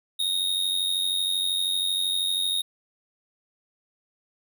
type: tone with amplitude modulation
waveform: square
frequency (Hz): 3729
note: A#7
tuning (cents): 0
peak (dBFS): -21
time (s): 0.19-2.62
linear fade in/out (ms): 10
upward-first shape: sine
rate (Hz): 92.8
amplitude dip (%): 65
effects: none